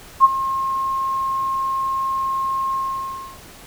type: tone with ADSR envelope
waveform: sine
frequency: 1071 Hz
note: C6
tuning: 40 cents sharp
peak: -4 dBFS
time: 0.2-3.39 s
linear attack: 43 ms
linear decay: 28 ms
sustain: -15 dB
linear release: 640 ms
effects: pink hiss -42 dBFS RMS until 3.66 s